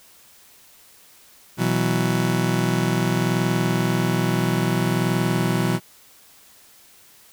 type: chord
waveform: 30% pulse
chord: B suspended fourth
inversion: none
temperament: just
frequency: 123.47 / 164.63 / 185.21 Hz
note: B2 / E3 / F#3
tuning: 0 / -2 / +2 cents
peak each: -21 dBFS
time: 1.57-5.8 s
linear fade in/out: 50 ms
effects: white hiss -51 dBFS RMS until 7.32 s